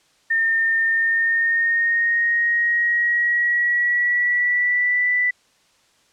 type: tone with pitch glide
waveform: sine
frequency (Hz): 1815 to 1979.3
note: A#6 to B6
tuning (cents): -47 to +3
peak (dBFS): -16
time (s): 0.3-5.31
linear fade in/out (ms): 10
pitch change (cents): +150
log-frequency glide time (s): 0.87-5.08
effects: white hiss -59 dBFS RMS until 6.12 s + low-pass 7000 Hz 12 dB/octave